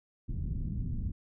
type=low-pass noise; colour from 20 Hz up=pink; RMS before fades=-34 dBFS; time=0.28-1.12 s; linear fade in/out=10 ms; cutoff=200 Hz; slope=24 dB/octave; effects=none